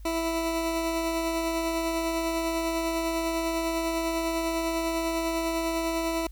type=tone with tremolo; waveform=20% pulse; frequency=329.6 Hz; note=E4; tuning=in tune; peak=-20 dBFS; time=0.05-6.27 s; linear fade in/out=5 ms; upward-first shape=triangle; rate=10 Hz; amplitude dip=30%; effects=added 50 Hz sine -40 dBFS peak until 6.31 s + white hiss -63 dBFS RMS until 6.31 s